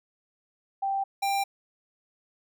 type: tone pair in turn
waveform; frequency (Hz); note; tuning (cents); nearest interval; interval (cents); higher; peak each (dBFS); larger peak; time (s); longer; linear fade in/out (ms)
sine / square; 784 / 791.7; G5 / G5; 0 / +17; unison; 17; second; -25 / -25; neither; 0.82-1.04 / 1.22-1.44; neither; 10
effects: none